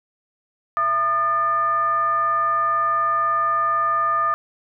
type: tone with frequency modulation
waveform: sine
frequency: 1217 Hz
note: D#6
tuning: 39 cents flat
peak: -17 dBFS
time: 0.77-4.34 s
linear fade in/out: 0 ms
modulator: 550 Hz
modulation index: 0.44
effects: none